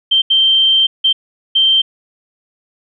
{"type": "tone bursts at uneven times", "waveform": "sine", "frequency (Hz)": 3136, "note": "G7", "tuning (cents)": 0, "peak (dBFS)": -8, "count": 4, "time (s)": [[0.11, 0.22], [0.3, 0.87], [1.04, 1.13], [1.55, 1.82]], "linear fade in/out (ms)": 10, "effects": []}